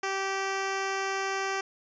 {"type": "tone", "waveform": "10% pulse", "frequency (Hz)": 388.3, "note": "G4", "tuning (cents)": -16, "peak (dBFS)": -20, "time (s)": [0.03, 1.61], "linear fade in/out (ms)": 5, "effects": ["resampled to 16000 Hz"]}